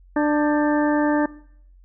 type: harmonic tone with a mistuned harmonic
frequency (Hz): 296.8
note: D4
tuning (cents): +18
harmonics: 1 / 2 / 3 / 4 / 5 / 6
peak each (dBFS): -18 / -24 / -26 / -32 / -32 / -32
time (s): 0.16-1.26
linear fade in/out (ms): 5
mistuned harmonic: 5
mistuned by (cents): +100
effects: noise-tail reverb RT60 0.6 s tail -19 dB re dry + added 45 Hz sine -47 dBFS peak until 1.84 s